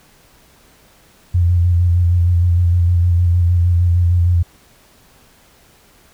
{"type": "tone with vibrato", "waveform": "sine", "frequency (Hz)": 87.31, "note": "F2", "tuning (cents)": 0, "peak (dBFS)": -10, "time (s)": [1.34, 4.43], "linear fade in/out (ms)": 10, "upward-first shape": "square", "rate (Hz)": 6.5, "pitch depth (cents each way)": 27, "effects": ["pink hiss -50 dBFS RMS until 6.13 s"]}